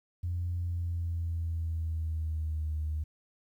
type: tone with pitch glide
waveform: sine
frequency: 87.31 to 76.89 Hz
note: F2 to D#2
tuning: 0 to -20 cents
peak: -29 dBFS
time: 0.23-3.04 s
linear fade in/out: 10 ms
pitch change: -220 cents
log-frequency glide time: 0.57-2.74 s
effects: tanh soft clip ceiling -25 dBFS + 11-bit